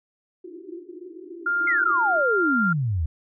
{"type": "band-pass noise", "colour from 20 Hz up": "white", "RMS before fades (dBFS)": -40, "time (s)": [0.44, 2.23], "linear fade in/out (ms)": 5, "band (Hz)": [320, 370], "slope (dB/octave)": 96}
{"type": "tone with pitch glide", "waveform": "sine", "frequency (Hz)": [1401, 1392.1], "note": ["F6", "F6"], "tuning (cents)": [5, -6], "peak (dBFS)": -20, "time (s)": [1.46, 2.73], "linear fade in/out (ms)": 5, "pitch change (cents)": -11, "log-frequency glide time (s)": [2.02, 2.43]}
{"type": "exponential sweep", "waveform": "sine", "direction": "down", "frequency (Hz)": [2160, 73.42], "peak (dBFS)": -21, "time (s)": [1.67, 3.06], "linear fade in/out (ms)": 5}
{"effects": []}